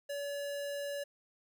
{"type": "tone", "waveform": "square", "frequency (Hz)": 570, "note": "C#5", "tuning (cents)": 48, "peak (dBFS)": -37, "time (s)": [0.09, 1.04], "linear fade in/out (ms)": 10, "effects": []}